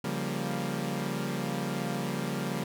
sawtooth chord, G half-diminished seventh, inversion second, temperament equal with one note detuned, 140.28 / 174.61 / 196 / 233.1 Hz, Db3 / F3 / G3 / Bb3, +21 / 0 / 0 / 0 cents, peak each -32 dBFS, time 0.04-2.64 s, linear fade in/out 5 ms, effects none

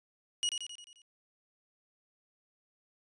sawtooth tone with echo, 2898 Hz, F#7, 37 cents flat, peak -25 dBFS, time 0.43-0.49 s, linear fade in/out 0 ms, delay 88 ms, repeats 6, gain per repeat -5 dB, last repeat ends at 1.018 s, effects resampled to 22050 Hz

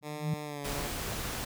sine tone with exponential growth, 156.5 Hz, D#3, 10 cents sharp, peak -24 dBFS, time 0.01-0.34 s, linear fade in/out 5 ms, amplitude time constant 71 ms
10% pulse tone with pitch glide, 149.8 to 142.54 Hz, D3 to C#3, +35 to +49 cents, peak -29 dBFS, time 0.02-0.91 s, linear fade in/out 50 ms, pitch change -86 cents, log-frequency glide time 0.44-0.63 s
pink noise, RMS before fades -36 dBFS, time 0.64-1.45 s, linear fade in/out 10 ms
effects none

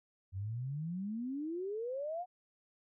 sine exponential sweep, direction up, 91 to 740 Hz, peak -36 dBFS, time 0.32-2.26 s, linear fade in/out 50 ms, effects none

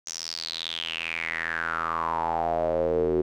square tone with band-pass filter sweep, 41.2 Hz, E1, in tune, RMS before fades -28 dBFS, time 0.06-3.22 s, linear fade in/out 10 ms, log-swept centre 6200 to 370 Hz, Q 7.3, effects none

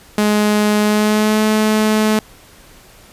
sawtooth tone with pitch glide, 210 to 215.5 Hz, G#3 to A3, +19 to -36 cents, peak -8 dBFS, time 0.18-2.19 s, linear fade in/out 2 ms, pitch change +45 cents, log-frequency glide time 0.81-1.42 s, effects pink hiss -44 dBFS RMS until 3.12 s + resampled to 32000 Hz

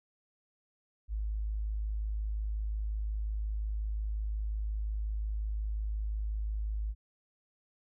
sine tone, 52.8 Hz, G#1, 29 cents sharp, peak -31 dBFS, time 1.08-6.95 s, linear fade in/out 50 ms, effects none

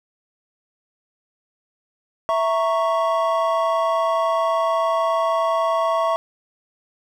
triangle chord, A# diminished, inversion second, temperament equal, 659.3 / 932.3 / 1108.7 Hz, E5 / A#5 / C#6, 0 / 0 / 0 cents, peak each -18 / -24 / -20 dBFS, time 2.29-6.16 s, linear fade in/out 0 ms, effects none

